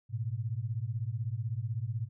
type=beating tone pair; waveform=sine; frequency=106.9 / 122.9 Hz; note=A2 / B2; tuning=-49 / -8 cents; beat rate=16 Hz; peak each=-34 / -35 dBFS; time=0.09-2.09 s; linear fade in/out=50 ms; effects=none